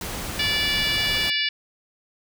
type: noise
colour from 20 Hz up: pink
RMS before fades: -31 dBFS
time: 0.01-1.3 s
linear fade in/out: 2 ms
type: harmonic tone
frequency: 580 Hz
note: D5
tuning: 22 cents flat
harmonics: 3 / 4 / 5 / 6 / 7 / 8 / 9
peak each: -29 / -27 / -26 / -28 / -34 / -30 / -34 dBFS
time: 0.39-1.49 s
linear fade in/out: 5 ms
effects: none